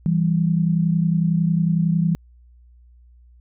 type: tone pair together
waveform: sine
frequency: 164.81 / 195.79 Hz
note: E3 / G3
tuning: 0 / -2 cents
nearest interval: minor third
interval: 298 cents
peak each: -17 / -22 dBFS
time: 0.06-2.15 s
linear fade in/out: 0 ms
effects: added 60 Hz sine -47 dBFS peak until 3.4 s